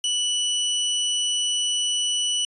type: tone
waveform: sawtooth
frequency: 2960 Hz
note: F#7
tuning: in tune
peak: -18 dBFS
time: 0.04-2.45 s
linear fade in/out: 2 ms
effects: resampled to 24000 Hz